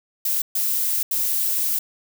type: noise bursts at uneven times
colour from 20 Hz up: violet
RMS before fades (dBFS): -22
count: 3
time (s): 0.25-0.42 / 0.55-1.03 / 1.11-1.79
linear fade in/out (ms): 5
effects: none